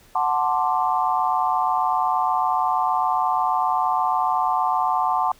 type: chord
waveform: sine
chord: D dominant seventh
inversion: first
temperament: equal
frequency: 740 / 880 / 1046.5 / 1174.7 Hz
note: F#5 / A5 / C6 / D6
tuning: 0 / 0 / 0 / 0 cents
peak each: -23 / -23 / -24 / -26 dBFS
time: 0.15-5.32 s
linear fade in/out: 5 ms
effects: pink hiss -53 dBFS RMS until 5.39 s